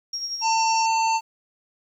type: tone with tremolo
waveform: sine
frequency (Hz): 5588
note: F8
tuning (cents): 0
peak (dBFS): -25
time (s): 0.13-0.86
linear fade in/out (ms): 5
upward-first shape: sine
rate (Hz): 11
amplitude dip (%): 50
type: harmonic tone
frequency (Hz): 897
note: A5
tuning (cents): +33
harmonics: 1 / 3 / 5 / 7 / 8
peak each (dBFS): -19 / -29 / -33 / -36 / -37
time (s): 0.41-1.21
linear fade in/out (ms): 50
effects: 9-bit